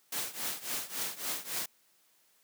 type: noise with tremolo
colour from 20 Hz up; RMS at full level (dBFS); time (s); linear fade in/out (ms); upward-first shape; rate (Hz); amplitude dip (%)
white; -33; 0.12-1.66; 5; triangle; 3.6; 90
effects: white hiss -68 dBFS RMS until 2.43 s + high-pass 150 Hz 12 dB/octave